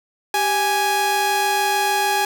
sawtooth tone pair together, 392 / 830.6 Hz, G4 / G#5, 0 / 0 cents, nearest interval octave + minor second, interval 1300 cents, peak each -21 / -14 dBFS, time 0.34-2.25 s, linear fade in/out 2 ms, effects none

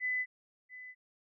sine tone with echo, 2006 Hz, B6, 26 cents sharp, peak -30 dBFS, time 0-0.26 s, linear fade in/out 50 ms, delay 690 ms, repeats 1, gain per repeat -15 dB, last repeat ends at 0.95 s, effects none

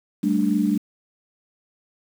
sine chord, G suspended second, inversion none, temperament equal, 196 / 220 / 293.7 Hz, G3 / A3 / D4, 0 / 0 / 0 cents, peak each -22 dBFS, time 0.23-0.78 s, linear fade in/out 10 ms, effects 7-bit

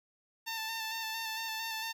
10% pulse tone with vibrato, 893 Hz, A5, 25 cents sharp, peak -27 dBFS, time 0.46-1.93 s, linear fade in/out 20 ms, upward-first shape square, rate 4.4 Hz, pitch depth 22 cents each way, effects none

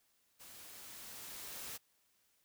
white noise with level ramp, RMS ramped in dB -55 to -45 dBFS, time 0.39-1.78 s, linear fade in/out 20 ms, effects white hiss -75 dBFS RMS until 2.44 s

